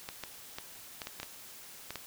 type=clicks; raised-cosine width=0.2 ms; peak=-21 dBFS; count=9; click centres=0.089 / 0.237 / 0.585 / 1.018 / 1.071 / 1.2 / 1.231 / 1.906 / 1.957 s; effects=white hiss -50 dBFS RMS until 2.06 s